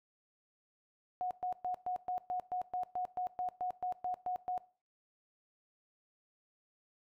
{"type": "tone bursts", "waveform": "sine", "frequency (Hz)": 729, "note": "F#5", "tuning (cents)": -26, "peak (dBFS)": -33, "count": 16, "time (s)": [1.21, 4.578], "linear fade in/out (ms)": 0, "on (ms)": 98, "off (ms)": 120, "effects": ["noise-tail reverb RT60 0.4 s tail -19 dB re dry"]}